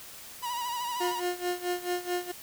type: tone with vibrato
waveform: 45% pulse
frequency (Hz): 966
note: B5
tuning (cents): -39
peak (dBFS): -31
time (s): 0.42-1.21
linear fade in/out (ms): 20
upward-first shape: sine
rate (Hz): 13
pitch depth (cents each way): 53
type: tone with tremolo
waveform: 30% pulse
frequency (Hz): 356.2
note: F4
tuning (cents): +34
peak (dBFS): -24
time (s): 1-2.32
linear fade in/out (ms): 10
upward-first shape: sine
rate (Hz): 4.6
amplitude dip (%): 85
effects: white hiss -46 dBFS RMS until 2.42 s